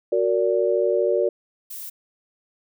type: chord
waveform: sine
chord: Gb augmented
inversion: none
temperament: just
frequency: 370 / 462.5 / 578.1 Hz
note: Gb4 / Bb4 / D5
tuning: 0 / -14 / -27 cents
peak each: -22 dBFS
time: 0.12-1.29 s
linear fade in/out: 5 ms
type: noise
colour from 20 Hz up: violet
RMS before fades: -35 dBFS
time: 1.7-1.9 s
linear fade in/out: 10 ms
effects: none